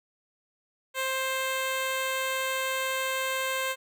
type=tone; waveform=10% pulse; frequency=526 Hz; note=C5; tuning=9 cents sharp; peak=-19 dBFS; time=0.94-3.76 s; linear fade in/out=50 ms; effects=none